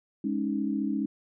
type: chord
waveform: sine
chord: Ab suspended fourth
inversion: none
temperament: just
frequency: 207.7 / 276.9 / 311.5 Hz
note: Ab3 / Db4 / Eb4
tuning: 0 / -2 / +2 cents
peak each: -30 / -30 / -32 dBFS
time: 0.24-1.06 s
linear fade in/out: 5 ms
effects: none